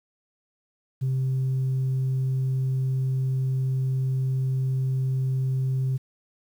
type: tone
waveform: sine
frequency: 131.4 Hz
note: C3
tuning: 8 cents sharp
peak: -20 dBFS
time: 1.01-5.98 s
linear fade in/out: 20 ms
effects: tanh soft clip ceiling -20 dBFS + 9-bit